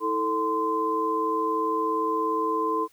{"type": "tone cluster", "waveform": "sine", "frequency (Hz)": [324.5, 441.7, 1034], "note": ["E4", "A4", "C6"], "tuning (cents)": [-27, 7, -21], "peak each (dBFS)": [-30, -28, -25], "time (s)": [0, 2.88], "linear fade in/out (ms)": 50, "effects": ["white hiss -61 dBFS RMS until 2.92 s"]}